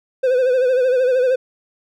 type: tone with vibrato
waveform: triangle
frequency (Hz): 509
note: C5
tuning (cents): -48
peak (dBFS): -11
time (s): 0.23-1.36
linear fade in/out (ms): 10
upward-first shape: sine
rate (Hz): 13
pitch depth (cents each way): 65
effects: none